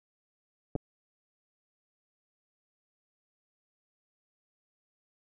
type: clicks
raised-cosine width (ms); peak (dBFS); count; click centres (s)
2; -18 / -22; 2; 0.754 / 0.761
effects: none